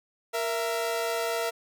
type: tone pair together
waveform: sawtooth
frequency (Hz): 466.2 / 667.2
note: A#4 / E5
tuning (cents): 0 / +21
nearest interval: tritone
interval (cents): 621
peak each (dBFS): -26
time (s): 0.33-1.51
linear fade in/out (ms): 20
effects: none